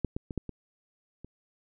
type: clicks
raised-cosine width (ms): 3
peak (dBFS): -14 / -19 / -23 / -17 / -24 / -30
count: 6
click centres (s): 0.047 / 0.165 / 0.308 / 0.377 / 0.493 / 1.246
effects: none